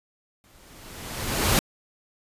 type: noise with exponential growth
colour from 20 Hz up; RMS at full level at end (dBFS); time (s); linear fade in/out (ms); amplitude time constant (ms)
pink; -18; 0.44-1.59; 0; 250
effects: resampled to 32000 Hz